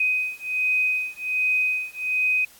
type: beating tone pair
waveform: sine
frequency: 2508 / 2509.3 Hz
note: D#7 / D#7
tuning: +13 / +14 cents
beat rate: 1.3 Hz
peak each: -24 / -24 dBFS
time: 0-2.45 s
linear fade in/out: 5 ms
effects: white hiss -51 dBFS RMS until 2.59 s + AAC 64 kbps